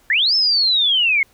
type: linear two-way sweep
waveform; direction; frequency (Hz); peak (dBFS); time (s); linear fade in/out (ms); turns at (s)
sine; up then down; 1663 to 5320 to 2117; -13; 0.1-1.23; 2; 0.35
effects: pink hiss -55 dBFS RMS until 1.33 s